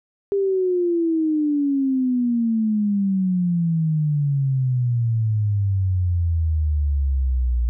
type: exponential sweep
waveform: sine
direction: down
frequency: 401.8 to 58.27 Hz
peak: -17 dBFS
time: 0.32-7.69 s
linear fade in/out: 0 ms
effects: none